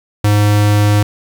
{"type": "tone", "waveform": "square", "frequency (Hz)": 103.83, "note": "G#2", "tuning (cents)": 0, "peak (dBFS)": -9, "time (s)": [0.24, 1.03], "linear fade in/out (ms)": 5, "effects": ["7-bit"]}